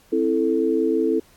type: chord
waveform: sine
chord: A minor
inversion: first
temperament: just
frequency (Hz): 264 / 330 / 440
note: C4 / E4 / A4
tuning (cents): +16 / +2 / 0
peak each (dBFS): -24 / -21 / -21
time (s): 0.12-1.2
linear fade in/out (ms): 10
effects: pink hiss -55 dBFS RMS until 1.36 s + AAC 64 kbps